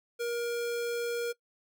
square tone, 473.2 Hz, A#4, 26 cents sharp, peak -31 dBFS, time 0.19-1.33 s, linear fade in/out 20 ms, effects noise-tail reverb RT60 0.1 s tail -22 dB re dry

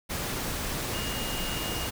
sine tone in noise, 2849 Hz, F7, 34 cents sharp, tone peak -37 dBFS, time 0.93-1.88 s, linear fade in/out 20 ms, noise pink, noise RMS -32 dBFS, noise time 0.09-1.91 s, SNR -8 dB, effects none

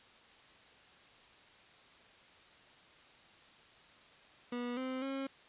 30% pulse tone with pitch steps, 243.1 / 259.3 / 270.8 Hz, B3 / C4 / C#4, -27 / -15 / -40 cents, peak -34 dBFS, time 4.52-5.27 s, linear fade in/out 5 ms, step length 250 ms, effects white hiss -60 dBFS RMS until 5.48 s + resampled to 8000 Hz

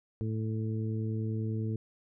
harmonic tone, 110 Hz, A2, in tune, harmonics 1 / 2 / 3 / 4, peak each -31 / -37 / -41 / -43 dBFS, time 0.21-1.76 s, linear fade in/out 0 ms, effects none

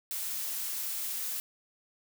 blue noise, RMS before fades -35 dBFS, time 0.11-1.4 s, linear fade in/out 0 ms, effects none

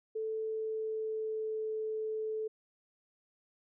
sine tone with pitch glide, 439.7 to 435.9 Hz, A4 to A4, -1 to -16 cents, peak -33 dBFS, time 0.15-2.48 s, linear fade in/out 10 ms, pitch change -15 cents, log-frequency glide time 0.41-1.7 s, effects none

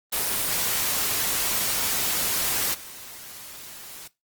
white noise with level steps, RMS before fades -25 / -41 dBFS, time 0.12-4.08 s, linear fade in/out 10 ms, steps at 2.73 s, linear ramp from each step 20 ms, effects noise-tail reverb RT60 0.2 s tail -18 dB re dry + Opus 24 kbps

